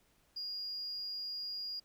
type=tone; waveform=sine; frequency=4849 Hz; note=D#8; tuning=45 cents flat; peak=-37 dBFS; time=0.36-1.8 s; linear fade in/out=10 ms; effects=tanh soft clip ceiling -34 dBFS + pink hiss -71 dBFS RMS until 1.84 s